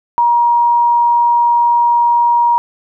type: tone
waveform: sine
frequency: 949 Hz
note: A#5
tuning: 31 cents sharp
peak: -8 dBFS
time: 0.18-2.58 s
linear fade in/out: 0 ms
effects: none